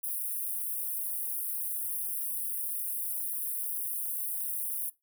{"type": "high-pass noise", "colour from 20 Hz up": "white", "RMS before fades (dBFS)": -34, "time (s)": [0.03, 4.9], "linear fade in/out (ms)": 10, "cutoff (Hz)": 9200, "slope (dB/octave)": 96, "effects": ["noise-tail reverb RT60 0.2 s tail -20 dB re dry"]}